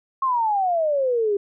sine exponential sweep, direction down, 1089 to 394.1 Hz, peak -18 dBFS, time 0.22-1.37 s, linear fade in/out 5 ms, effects none

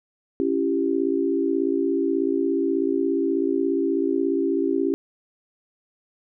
sine chord, C# diminished, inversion none, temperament equal with one note detuned, 277.2 / 335.4 / 392 Hz, C#4 / E4 / G4, 0 / +30 / 0 cents, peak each -24 dBFS, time 0.4-4.94 s, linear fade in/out 0 ms, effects none

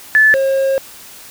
sine / triangle tone pair in turn, 1739 / 539 Hz, A6 / C#5, -21 / -49 cents, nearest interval octave + minor sixth, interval 2028 cents, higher first, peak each -6 / -10 dBFS, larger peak first, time 0.15-0.34 / 0.34-0.78 s, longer second, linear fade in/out 0 ms, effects white hiss -37 dBFS RMS until 1.3 s

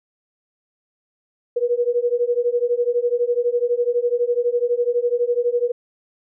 sine beating tone pair, 476.5 / 488.5 Hz, A#4 / B4, +38 / -19 cents, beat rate 12 Hz, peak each -20 dBFS, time 1.56-5.72 s, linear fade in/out 10 ms, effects none

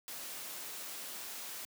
white noise, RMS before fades -44 dBFS, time 0.08-1.65 s, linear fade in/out 0 ms, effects high-pass 200 Hz 12 dB/octave

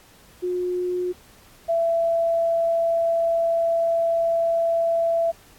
sine tone pair in turn, 359.9 / 668.3 Hz, F#4 / E5, -48 / +24 cents, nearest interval major seventh, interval 1072 cents, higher second, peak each -22 / -18 dBFS, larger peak second, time 0.42-1.13 / 1.68-5.32 s, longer second, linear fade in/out 20 ms, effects pink hiss -52 dBFS RMS until 5.58 s + AAC 64 kbps

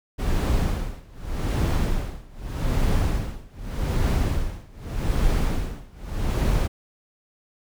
brown noise with tremolo, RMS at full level -20 dBFS, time 0.18-6.68 s, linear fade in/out 20 ms, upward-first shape sine, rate 0.83 Hz, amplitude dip 95%, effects none

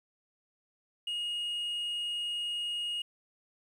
sine tone, 2870 Hz, F7, 47 cents sharp, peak -29 dBFS, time 1.07-3.02 s, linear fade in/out 5 ms, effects tanh soft clip ceiling -31 dBFS + 10-bit

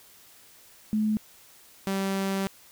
sine / sawtooth tone pair in turn, 214.8 / 194.23 Hz, A3 / G3, -41 / -16 cents, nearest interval major second, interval 175 cents, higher first, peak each -22 dBFS, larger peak neither, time 0.93-1.17 / 1.87-2.47 s, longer second, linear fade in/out 0 ms, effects white hiss -54 dBFS RMS until 2.71 s

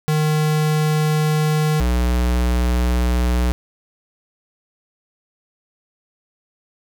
square tone pair in turn, 153.5 / 60.92 Hz, D#3 / B1, -23 / -23 cents, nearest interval octave + major third, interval 1600 cents, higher first, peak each -16 dBFS, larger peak neither, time 0.08-1.8 / 1.8-3.52 s, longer neither, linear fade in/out 0 ms, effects none

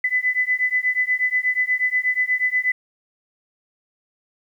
sine beating tone pair, 2000 / 2008.3 Hz, B6 / B6, +21 / +28 cents, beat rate 8.3 Hz, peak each -21 dBFS, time 0.04-2.72 s, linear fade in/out 5 ms, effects 9-bit

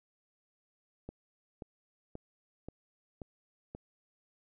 click train, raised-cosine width 2 ms, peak -29 dBFS, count 6, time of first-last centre 1.09-3.75 s, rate 1.88 Hz, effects none

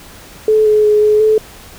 sine tone with pitch steps, 432.8 / 425.5 / 421.6 / 424.1 / 433.5 Hz, A4 / G#4 / G#4 / G#4 / A4, -29 / +42 / +26 / +36 / -26 cents, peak -7 dBFS, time 0.48-1.38 s, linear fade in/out 2 ms, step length 180 ms, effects pink hiss -37 dBFS RMS until 1.78 s

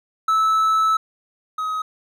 triangle tone pair in turn, 1307 / 1266.1 Hz, E6 / D#6, -15 / +30 cents, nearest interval minor second, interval 55 cents, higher first, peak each -13 / -20 dBFS, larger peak first, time 0.28-0.97 / 1.58-1.82 s, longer first, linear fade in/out 5 ms, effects none

